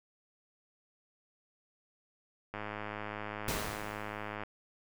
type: click train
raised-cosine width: 0.5 ms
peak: -24 dBFS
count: 200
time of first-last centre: 2.54-4.435 s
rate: 105 Hz
type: noise with exponential decay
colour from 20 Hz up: pink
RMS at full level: -33 dBFS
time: 3.48-4.36 s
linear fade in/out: 2 ms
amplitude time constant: 190 ms
effects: none